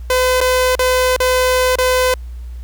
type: tone with dropouts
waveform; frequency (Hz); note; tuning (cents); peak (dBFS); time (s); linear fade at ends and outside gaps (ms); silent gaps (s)
sawtooth; 508; B4; +49; -8; 0.1-2.14; 2; 0.405-0.412 / 0.753-0.792 / 1.164-1.202 / 1.756-1.785
effects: added 60 Hz sine -26 dBFS peak until 2.63 s + pink hiss -52 dBFS RMS until 2.63 s